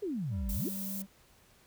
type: exponential two-way sweep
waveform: sine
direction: down then up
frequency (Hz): 440 to 44.42 to 440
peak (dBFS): -32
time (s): 0.02-0.69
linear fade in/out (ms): 10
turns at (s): 0.52
type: tone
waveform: triangle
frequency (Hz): 195.2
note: G3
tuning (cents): -7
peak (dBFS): -36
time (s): 0.29-1.07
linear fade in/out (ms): 50
type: noise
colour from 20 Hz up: violet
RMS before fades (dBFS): -40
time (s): 0.49-1.02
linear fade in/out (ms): 2
effects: pink hiss -63 dBFS RMS until 1.66 s